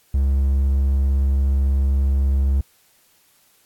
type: tone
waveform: triangle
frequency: 68.2 Hz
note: C#2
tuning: 28 cents flat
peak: -13 dBFS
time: 0.14-2.61 s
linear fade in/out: 5 ms
effects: white hiss -58 dBFS RMS until 3.65 s + AAC 64 kbps